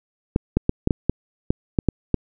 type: clicks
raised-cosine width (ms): 3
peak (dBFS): -4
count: 10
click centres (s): 0.361 / 0.57 / 0.694 / 0.874 / 0.908 / 1.096 / 1.505 / 1.788 / 1.887 / 2.143
effects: none